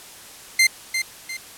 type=tone with echo; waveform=sawtooth; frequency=2087 Hz; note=C7; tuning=5 cents flat; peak=-9 dBFS; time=0.59-0.67 s; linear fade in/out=5 ms; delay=350 ms; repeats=2; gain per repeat=-8 dB; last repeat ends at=1.37 s; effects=white hiss -42 dBFS RMS until 1.57 s + low-pass 12000 Hz 12 dB/octave